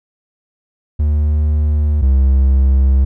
triangle tone pair in turn, 74.9 / 66.73 Hz, D2 / C2, +35 / +35 cents, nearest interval major second, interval 200 cents, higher first, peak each -9 / -6 dBFS, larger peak second, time 0.99-2.02 / 2.02-3.05 s, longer neither, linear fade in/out 10 ms, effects none

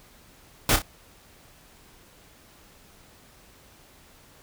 pink noise with echo, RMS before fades -20 dBFS, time 0.69-0.76 s, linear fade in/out 2 ms, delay 30 ms, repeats 2, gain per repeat -8 dB, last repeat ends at 0.82 s, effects pink hiss -54 dBFS RMS until 4.42 s

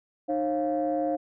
sine tone cluster, 306.1 / 540 / 699 Hz, D#4 / C#5 / F5, -28 / -45 / +1 cents, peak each -28 dBFS, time 0.28-1.17 s, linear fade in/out 20 ms, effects tanh soft clip ceiling -17 dBFS

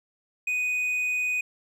triangle tone with hard clipping, 2489 Hz, D#7, in tune, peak -25 dBFS, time 0.47-1.41 s, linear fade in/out 5 ms, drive 6 dB, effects none

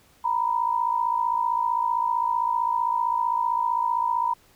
sine tone pair together, 934 / 989.5 Hz, A#5 / B5, +3 / +3 cents, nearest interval minor second, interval 100 cents, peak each -24 dBFS, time 0.24-4.34 s, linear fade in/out 10 ms, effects pink hiss -58 dBFS RMS until 4.55 s

